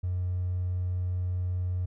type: tone with hard clipping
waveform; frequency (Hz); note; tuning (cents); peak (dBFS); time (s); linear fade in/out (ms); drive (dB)
triangle; 90.5; F#2; -38; -27; 0.03-1.86; 10; 3
effects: none